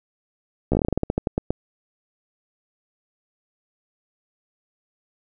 slowing click train, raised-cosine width 2 ms, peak -7 dBFS, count 16, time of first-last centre 0.72-1.506 s, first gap 14 ms, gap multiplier 1.17, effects none

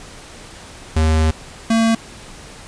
square tone pair in turn, 79 / 226.2 Hz, D#2 / A3, +27 / +48 cents, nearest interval octave + tritone, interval 1821 cents, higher second, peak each -13 dBFS, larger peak neither, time 0.96-1.31 / 1.7-1.95 s, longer first, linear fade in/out 5 ms, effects pink hiss -38 dBFS RMS until 2.67 s + resampled to 22050 Hz

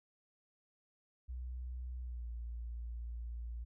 sine tone with pitch glide, 62.1 to 58.28 Hz, B1 to A#1, +10 to 0 cents, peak -40 dBFS, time 1.28-3.65 s, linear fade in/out 20 ms, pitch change -110 cents, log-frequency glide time 2-2.28 s, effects none

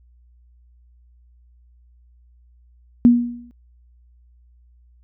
sine tone with exponential decay, 240 Hz, B3, 49 cents flat, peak -5 dBFS, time 3.05-3.51 s, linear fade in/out 0 ms, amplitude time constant 100 ms, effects added 60 Hz sine -50 dBFS peak until 5.03 s

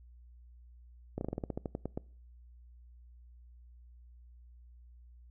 slowing click train, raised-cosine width 2 ms, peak -22 dBFS, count 13, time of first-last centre 1.18-1.975 s, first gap 31 ms, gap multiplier 1.13, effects noise-tail reverb RT60 0.5 s tail -24 dB re dry + added 60 Hz sine -53 dBFS peak until 5.3 s

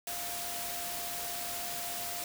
sine tone in noise, 698.5 Hz, F5, in tune, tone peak -43 dBFS, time 0.07-2.24 s, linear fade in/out 2 ms, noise white, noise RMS -38 dBFS, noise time 0.07-2.24 s, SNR -8 dB, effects none

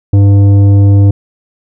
sine tone with tanh clipping, 100 Hz, G2, 35 cents sharp, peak -4 dBFS, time 0.13-1.11 s, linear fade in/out 5 ms, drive 10 dB, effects none

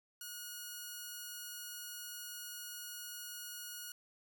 5% pulse tone, 1447 Hz, F#6, 39 cents flat, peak -33 dBFS, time 0.21-3.92 s, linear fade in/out 2 ms, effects none

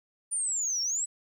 sine linear two-way sweep, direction down then up, 9310 to 5400 to 8030 Hz, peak -26 dBFS, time 0.31-1.06 s, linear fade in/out 20 ms, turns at 0.82 s, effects tanh soft clip ceiling -23 dBFS + 11-bit

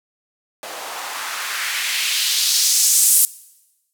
blue noise with band-pass filter sweep, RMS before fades -19 dBFS, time 0.63-3.25 s, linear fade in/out 0 ms, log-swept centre 570 to 10000 Hz, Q 1.6, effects noise-tail reverb RT60 1.0 s tail -21 dB re dry

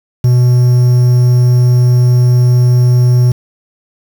triangle tone with quantisation, 123.6 Hz, B2, 2 cents sharp, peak -3 dBFS, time 0.24-3.32 s, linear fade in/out 5 ms, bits 5, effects none

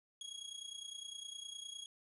sawtooth tone with amplitude modulation, 3309 Hz, G#7, 7 cents flat, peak -39 dBFS, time 0.21-1.86 s, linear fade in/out 2 ms, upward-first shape sine, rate 29.8 Hz, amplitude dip 75%, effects resampled to 24000 Hz + 12-bit

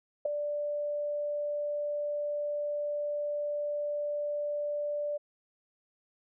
sine tone with ADSR envelope, 587.3 Hz, D5, in tune, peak -22 dBFS, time 0.25-5.18 s, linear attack 8 ms, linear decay 4 ms, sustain -8 dB, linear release 17 ms, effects none

